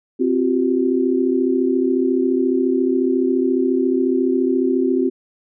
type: chord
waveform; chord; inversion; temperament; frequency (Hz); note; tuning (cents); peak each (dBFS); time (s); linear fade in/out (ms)
sine; C suspended fourth; none; equal with one note detuned; 261.6 / 349.2 / 383.5; C4 / F4 / G4; 0 / 0 / -38; -18 / -20 / -20; 0.19-5.1; 20
effects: none